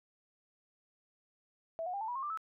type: tone with pitch steps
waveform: sine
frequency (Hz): 657 / 724.8 / 799.6 / 882.1 / 973.1 / 1073.5 / 1184.2 / 1306.4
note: E5 / F#5 / G5 / A5 / B5 / C6 / D6 / E6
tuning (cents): -6 / -36 / +34 / +4 / -26 / +44 / +14 / -16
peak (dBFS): -35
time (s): 1.79-2.374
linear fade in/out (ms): 0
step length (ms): 73
effects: none